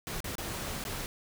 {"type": "noise with dropouts", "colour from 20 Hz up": "pink", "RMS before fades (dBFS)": -37, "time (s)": [0.07, 1.06], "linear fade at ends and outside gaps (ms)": 0, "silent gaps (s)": [[0.204, 0.243], [0.354, 0.382], [0.839, 0.851]], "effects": []}